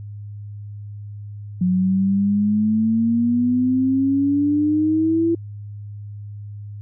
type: exponential sweep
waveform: sine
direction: up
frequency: 180.1 to 337 Hz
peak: -15 dBFS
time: 1.61-5.35 s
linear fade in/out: 5 ms
effects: added 103 Hz sine -31 dBFS peak until 6.81 s